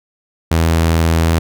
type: tone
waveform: sawtooth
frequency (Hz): 82.1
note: E2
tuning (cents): -6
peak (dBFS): -7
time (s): 0.51-1.39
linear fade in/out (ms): 5
effects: none